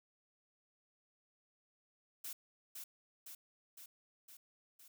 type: noise with echo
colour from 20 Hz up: blue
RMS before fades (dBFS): -45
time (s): 2.24-2.33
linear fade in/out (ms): 5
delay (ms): 510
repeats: 5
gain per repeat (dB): -3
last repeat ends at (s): 4.88
effects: none